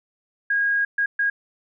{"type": "tone bursts at uneven times", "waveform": "sine", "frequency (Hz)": 1636, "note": "G#6", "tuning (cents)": -26, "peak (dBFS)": -18, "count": 3, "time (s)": [[0.5, 0.85], [0.98, 1.06], [1.19, 1.3]], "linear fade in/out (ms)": 5, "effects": []}